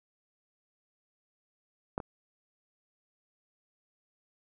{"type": "clicks", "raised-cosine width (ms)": 1, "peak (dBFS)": [-17, -25], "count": 2, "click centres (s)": [1.979, 2.002], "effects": []}